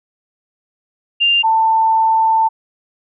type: tone pair in turn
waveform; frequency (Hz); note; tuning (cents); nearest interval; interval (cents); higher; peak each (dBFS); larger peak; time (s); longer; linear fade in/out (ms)
sine; 2794 / 890.8; F7 / A5; 0 / +21; octave + minor sixth; 1979; first; -10; neither; 1.2-1.43 / 1.43-2.49; second; 20
effects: none